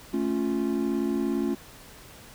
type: chord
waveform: triangle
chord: A augmented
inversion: none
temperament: equal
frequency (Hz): 220 / 277.2 / 349.2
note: A3 / C#4 / E#4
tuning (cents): 0 / 0 / 0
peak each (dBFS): -27 / -26 / -27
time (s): 0.13-1.55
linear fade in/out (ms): 10
effects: pink hiss -48 dBFS RMS until 2.34 s